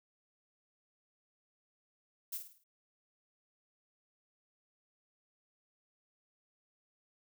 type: noise with echo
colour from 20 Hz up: violet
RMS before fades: -39 dBFS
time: 2.32-2.38 s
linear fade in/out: 10 ms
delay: 52 ms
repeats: 5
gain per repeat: -7 dB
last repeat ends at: 2.64 s
effects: none